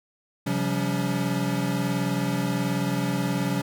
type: tone cluster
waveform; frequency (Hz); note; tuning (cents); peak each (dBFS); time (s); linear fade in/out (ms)
square; 132.9 / 174 / 192.6 / 282.6; C3 / F3 / G3 / C#4; +27 / -6 / -30 / +34; -30; 0.46-3.62; 10
effects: none